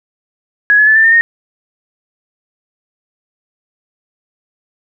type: tone with pitch steps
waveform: sine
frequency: 1672 / 1706.1 / 1741 / 1776.5 / 1812.8 / 1849.8 Hz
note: G#6 / G#6 / A6 / A6 / A#6 / A#6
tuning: +11 / +46 / -19 / +16 / -49 / -14 cents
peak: -5 dBFS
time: 0.7-1.21 s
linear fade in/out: 0 ms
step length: 85 ms
effects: none